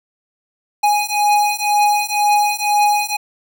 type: beating tone pair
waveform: square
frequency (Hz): 829 / 831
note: G#5 / G#5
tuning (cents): -3 / +1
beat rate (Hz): 2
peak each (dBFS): -17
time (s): 0.83-3.17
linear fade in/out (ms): 10
effects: none